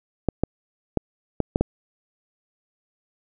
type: clicks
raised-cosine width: 2 ms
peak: -6 dBFS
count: 6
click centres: 0.287 / 0.436 / 0.973 / 1.403 / 1.559 / 1.61 s
effects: none